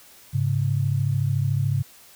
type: tone pair together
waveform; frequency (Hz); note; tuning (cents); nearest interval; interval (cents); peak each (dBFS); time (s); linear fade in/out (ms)
sine; 103.83 / 137.56; G#2 / C#3; 0 / -13; perfect fourth; 487; -23 / -22; 0.33-1.83; 20
effects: white hiss -50 dBFS RMS until 2.15 s

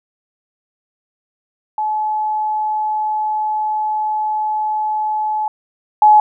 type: tone pair in turn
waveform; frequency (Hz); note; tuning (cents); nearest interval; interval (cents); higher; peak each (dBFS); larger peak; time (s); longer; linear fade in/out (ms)
sine; 857 / 849.1; A5 / G#5; -46 / +38; unison; 16; first; -16 / -5; second; 1.78-5.48 / 6.02-6.2; first; 2
effects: none

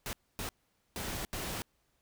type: noise bursts at uneven times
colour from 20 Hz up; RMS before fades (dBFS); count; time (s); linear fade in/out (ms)
pink; -38; 4; 0.06-0.13 / 0.39-0.49 / 0.96-1.25 / 1.33-1.62; 0
effects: pink hiss -75 dBFS RMS until 2.01 s

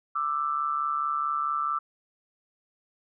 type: tone pair together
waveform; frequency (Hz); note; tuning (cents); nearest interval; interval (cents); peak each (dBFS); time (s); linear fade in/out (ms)
sine; 1180.4 / 1325; D6 / E6; +8 / +9; major second; 201; -28; 0.15-1.79; 10
effects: none

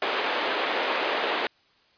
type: band-pass noise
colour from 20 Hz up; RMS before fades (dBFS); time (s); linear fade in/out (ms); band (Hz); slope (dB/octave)
pink; -27; 0.02-1.47; 2; 370 to 3600; 24
effects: white hiss -62 dBFS RMS until 1.97 s + resampled to 11025 Hz

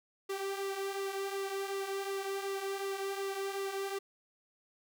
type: tone with flanger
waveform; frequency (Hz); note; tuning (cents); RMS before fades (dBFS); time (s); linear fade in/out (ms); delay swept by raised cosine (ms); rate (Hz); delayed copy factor
sawtooth; 392; G4; 0; -37; 0.29-3.99; 10; 1.2 to 3.8; 2.7; -0.55
effects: none

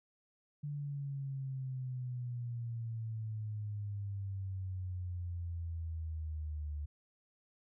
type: exponential sweep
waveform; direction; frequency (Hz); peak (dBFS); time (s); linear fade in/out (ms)
sine; down; 146.83 to 73.42; -37; 0.63-6.86; 10
effects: none

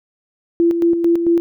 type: tone with tremolo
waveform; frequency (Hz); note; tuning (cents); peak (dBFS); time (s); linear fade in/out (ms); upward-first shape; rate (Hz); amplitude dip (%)
sine; 339; E4; +49; -10; 0.6-1.4; 0; square; 4.5; 50
effects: none

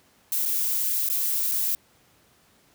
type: noise with dropouts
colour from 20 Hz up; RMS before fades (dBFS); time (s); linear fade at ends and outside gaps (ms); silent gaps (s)
violet; -25; 0.32-1.75; 1; 0.454-0.459 / 1.089-1.099 / 1.514-1.518
effects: pink hiss -60 dBFS RMS until 2.74 s + high-pass 80 Hz 12 dB/octave

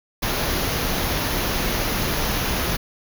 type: band-stop noise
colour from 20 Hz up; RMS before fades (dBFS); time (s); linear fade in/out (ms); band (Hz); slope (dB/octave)
pink; -23; 0.22-2.77; 10; 6700 to 10000; 96
effects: none

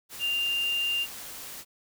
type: tone in noise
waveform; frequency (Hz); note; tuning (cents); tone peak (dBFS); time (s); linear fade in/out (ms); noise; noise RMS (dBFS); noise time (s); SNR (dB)
sine; 2794; F7; 0; -25; 0.19-1.07; 50; white; -41; 0.09-1.65; +13
effects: none

